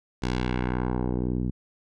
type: tone with low-pass filter sweep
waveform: 10% pulse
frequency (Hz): 62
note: B1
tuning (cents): +7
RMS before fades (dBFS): -27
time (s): 0.22-1.51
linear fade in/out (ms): 10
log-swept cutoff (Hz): 6200 to 210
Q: 1.1
effects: none